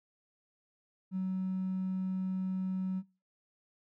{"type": "tone with hard clipping", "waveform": "triangle", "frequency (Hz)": 187.5, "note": "F#3", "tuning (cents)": 23, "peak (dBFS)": -31, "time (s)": [1.11, 3.03], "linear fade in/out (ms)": 50, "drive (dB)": 3, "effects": ["noise-tail reverb RT60 0.3 s tail -22 dB re dry"]}